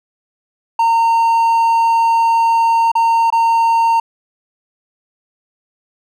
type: tone with dropouts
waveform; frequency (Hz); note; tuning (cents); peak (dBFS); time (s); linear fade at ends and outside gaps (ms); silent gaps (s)
triangle; 917; A#5; -29; -8; 0.79-4; 5; 2.917-2.952 / 3.303-3.324
effects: none